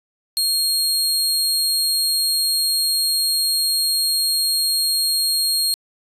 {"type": "tone", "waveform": "sawtooth", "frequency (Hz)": 4252, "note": "C8", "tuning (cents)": 27, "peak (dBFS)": -14, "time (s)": [0.37, 5.74], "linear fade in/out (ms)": 0, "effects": ["resampled to 32000 Hz"]}